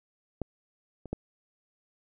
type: clicks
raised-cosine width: 2 ms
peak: -18 / -28 / -18 dBFS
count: 3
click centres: 0.417 / 1.057 / 1.13 s
effects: none